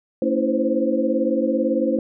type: tone cluster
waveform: sine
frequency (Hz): 227.8 / 281 / 328.5 / 511 / 529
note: A#3 / C#4 / E4 / C5 / C5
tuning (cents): -40 / +24 / -6 / -41 / +19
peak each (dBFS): -24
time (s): 0.22-1.99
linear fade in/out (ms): 2
effects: none